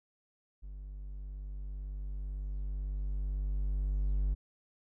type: tone with level ramp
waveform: triangle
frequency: 49 Hz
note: G1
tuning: in tune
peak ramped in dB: -40 to -25 dBFS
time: 0.62-4.35 s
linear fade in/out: 20 ms
effects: none